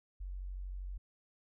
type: tone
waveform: sine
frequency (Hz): 46.4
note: F#1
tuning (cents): +6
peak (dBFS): -39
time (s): 0.2-0.98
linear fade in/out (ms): 10
effects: none